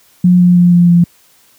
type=tone with pitch steps; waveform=sine; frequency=179.2 / 177.55 / 175.92 / 174.3 / 172.7 Hz; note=F3 / F3 / F3 / F3 / F3; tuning=+45 / +29 / +13 / -3 / -19 cents; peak=-4 dBFS; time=0.24-1.04 s; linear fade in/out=5 ms; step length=160 ms; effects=white hiss -49 dBFS RMS until 1.58 s + high-pass 60 Hz 12 dB/octave